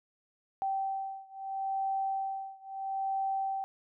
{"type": "beating tone pair", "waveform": "sine", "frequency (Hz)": [776, 776.76], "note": ["G5", "G5"], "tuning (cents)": [-18, -16], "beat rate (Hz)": 0.76, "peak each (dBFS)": [-34, -35], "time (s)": [0.62, 3.64], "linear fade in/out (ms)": 0, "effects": []}